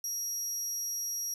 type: tone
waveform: 35% pulse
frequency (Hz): 5680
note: F8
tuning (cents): +28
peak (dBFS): -30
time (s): 0.04-1.34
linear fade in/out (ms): 2
effects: none